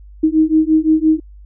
sine beating tone pair, 311.7 / 317.5 Hz, D#4 / D#4, +3 / +35 cents, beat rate 5.8 Hz, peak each -13 dBFS, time 0.23-1.2 s, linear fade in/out 10 ms, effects added 50 Hz sine -36 dBFS peak until 1.45 s

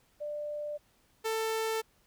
sine / sawtooth tone pair in turn, 593 / 444.2 Hz, D5 / A4, +17 / +16 cents, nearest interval perfect fourth, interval 501 cents, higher first, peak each -34 / -26 dBFS, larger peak second, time 0.2-0.78 / 1.24-1.82 s, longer neither, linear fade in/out 20 ms, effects pink hiss -68 dBFS RMS until 2.06 s

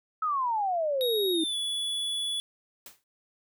sine exponential sweep, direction down, 1307 to 312.3 Hz, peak -25 dBFS, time 0.22-1.44 s, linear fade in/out 5 ms
square tone with pitch glide, 3768 to 3416 Hz, A#7 to G#7, +18 to +48 cents, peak -29 dBFS, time 1.01-2.4 s, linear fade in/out 0 ms, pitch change -170 cents, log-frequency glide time 1.33-1.56 s
white noise with exponential decay, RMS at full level -42 dBFS, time 2.86-3.04 s, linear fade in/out 2 ms, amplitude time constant 37 ms
effects none

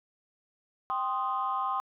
sine chord, C minor, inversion second, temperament equal, 784 / 1046.5 / 1244.5 Hz, G5 / C6 / Eb6, 0 / 0 / 0 cents, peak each -33 / -30 / -32 dBFS, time 0.9-1.8 s, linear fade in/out 0 ms, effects tanh soft clip ceiling -20 dBFS

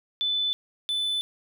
sine / triangle tone pair in turn, 3504 / 3504 Hz, A7 / A7, -8 / -8 cents, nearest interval unison, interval 0 cents, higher neither, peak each -23 / -23 dBFS, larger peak neither, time 0.21-0.53 / 0.89-1.21 s, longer neither, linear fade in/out 0 ms, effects none

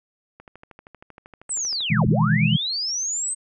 click train, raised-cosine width 0.5 ms, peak -28 dBFS, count 19, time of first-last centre 0.4-1.806 s, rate 12.8 Hz
sine linear two-way sweep, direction down then up, 8372 to 30.51 to 8372 Hz, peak -23 dBFS, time 1.49-3.35 s, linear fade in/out 20 ms, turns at 2.07 s
sine chord, E major seventh, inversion second, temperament equal, 123.47 / 155.56 / 164.81 / 207.7 Hz, B2 / D#3 / E3 / G#3, 0 / 0 / 0 / 0 cents, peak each -22 dBFS, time 1.9-2.57 s, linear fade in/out 10 ms
effects none

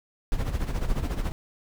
brown noise with tremolo, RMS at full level -24 dBFS, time 0.32-1.32 s, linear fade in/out 0 ms, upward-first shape sine, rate 14 Hz, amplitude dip 70%, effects none

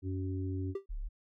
harmonic tone, 94 Hz, F#2, 28 cents sharp, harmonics 1 / 3 / 4, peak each -34 / -39 / -44 dBFS, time 0.02-0.75 s, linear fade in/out 50 ms
triangle tone with exponential decay, 392 Hz, G4, in tune, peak -28 dBFS, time 0.75-0.86 s, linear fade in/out 5 ms, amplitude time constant 22 ms
sine linear two-way sweep, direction down then up, 42.67 to 32.62 to 42.67 Hz, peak -35 dBFS, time 0.89-1.09 s, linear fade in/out 20 ms, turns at 0.99 s
effects none

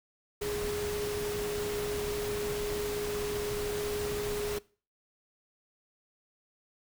sine tone in noise, 414.7 Hz, G#4, 3 cents flat, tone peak -32 dBFS, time 0.41-4.59 s, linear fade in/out 10 ms, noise pink, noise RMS -38 dBFS, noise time 0.41-4.59 s, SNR +3 dB, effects noise-tail reverb RT60 0.4 s tail -22 dB re dry

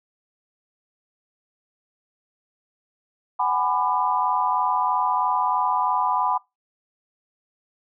sine chord, G# half-diminished seventh, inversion third, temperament just, 747.5 / 830.6 / 996.7 / 1196.1 Hz, F#5 / G#5 / B5 / D6, +17 / 0 / +16 / +31 cents, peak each -27 / -26 / -22 / -28 dBFS, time 3.39-6.38 s, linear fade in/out 10 ms, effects noise-tail reverb RT60 0.2 s tail -23 dB re dry

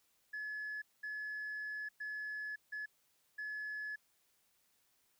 sine tone bursts at uneven times, 1708 Hz, G#6, 48 cents sharp, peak -38 dBFS, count 5, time 0.33-0.82 / 1.03-1.89 / 2-2.56 / 2.72-2.86 / 3.38-3.96 s, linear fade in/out 10 ms, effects tanh soft clip ceiling -37 dBFS + white hiss -75 dBFS RMS until 5.19 s

